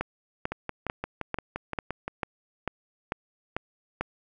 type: two click trains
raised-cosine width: 0.5 ms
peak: -13 / -16 dBFS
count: 10 / 10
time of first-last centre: 0.01-4.01 / 0.52-2.08 s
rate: 2.25 / 5.77 Hz
effects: none